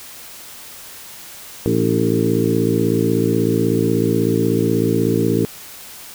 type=harmonic tone with a mistuned harmonic; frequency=56.3 Hz; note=A1; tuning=40 cents sharp; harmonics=2 / 3 / 4 / 5 / 6 / 7 / 8; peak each=-22 / -22 / -22 / -22 / -22 / -22 / -22 dBFS; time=1.66-5.45 s; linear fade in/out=0 ms; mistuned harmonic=6; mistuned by=-46 cents; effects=white hiss -37 dBFS RMS until 6.14 s